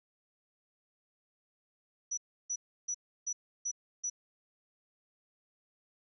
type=tone bursts; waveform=sine; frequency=5900 Hz; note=F#8; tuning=6 cents flat; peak=-32 dBFS; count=6; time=2.11-4.1 s; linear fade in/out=10 ms; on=65 ms; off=320 ms; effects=none